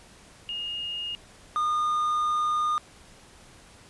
sine / triangle tone pair in turn, 2848 / 1219.8 Hz, F7 / D#6, +33 / -35 cents, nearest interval octave + minor third, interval 1468 cents, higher first, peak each -30 / -21 dBFS, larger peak second, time 0.49-1.15 / 1.56-2.78 s, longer second, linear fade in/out 0 ms, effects pink hiss -52 dBFS RMS until 3.89 s + resampled to 24000 Hz

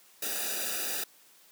white noise with comb filter, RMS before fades -33 dBFS, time 0.22-1.04 s, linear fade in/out 5 ms, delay 0.93 ms, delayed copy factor -0.95, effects white hiss -59 dBFS RMS until 1.51 s + high-pass 200 Hz 12 dB/octave

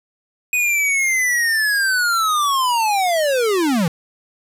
square linear sweep, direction down, 2500 to 153.2 Hz, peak -16 dBFS, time 0.53-3.88 s, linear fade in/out 2 ms, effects resampled to 32000 Hz + 7-bit

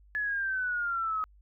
sine exponential sweep, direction down, 1717 to 1263 Hz, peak -28 dBFS, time 0.15-1.24 s, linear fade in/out 0 ms, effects added 50 Hz sine -55 dBFS peak until 1.41 s

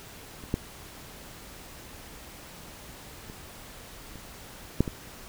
clicks, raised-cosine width 3 ms, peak -29 / -12 / -29 / -29 / -7 / -18 dBFS, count 6, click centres 0.438 / 0.541 / 3.299 / 4.157 / 4.806 / 4.878 s, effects pink hiss -46 dBFS RMS until 5.28 s

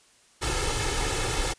pink noise with comb filter, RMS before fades -27 dBFS, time 0.41-1.54 s, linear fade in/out 20 ms, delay 2.3 ms, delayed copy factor +0.7, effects white hiss -59 dBFS RMS until 1.58 s + resampled to 22050 Hz

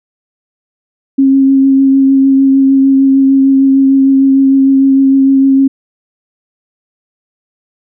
sine tone with vibrato, 270.2 Hz, C#4, 44 cents flat, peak -4 dBFS, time 1.18-5.68 s, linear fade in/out 10 ms, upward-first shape triangle, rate 6.6 Hz, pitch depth 16 cents each way, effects none

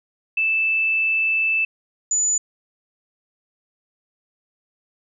sine tone pair in turn, 2637 / 6975 Hz, E7 / A8, 0 / -16 cents, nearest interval octave + perfect fourth, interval 1684 cents, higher second, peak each -17 dBFS, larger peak neither, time 0.37-1.65 / 2.11-2.38 s, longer first, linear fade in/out 5 ms, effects none

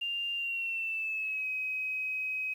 sine tone with pitch glide, 2794 to 2533 Hz, F7 to D#7, 0 to +30 cents, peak -31 dBFS, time 0.01-2.54 s, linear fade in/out 10 ms, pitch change -170 cents, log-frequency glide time 0.35-1.47 s, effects 10-bit

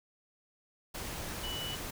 sine tone in noise, 2960 Hz, F#7, in tune, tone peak -38 dBFS, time 1.43-1.76 s, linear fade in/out 10 ms, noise pink, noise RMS -40 dBFS, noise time 0.94-1.91 s, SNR -1 dB, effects none

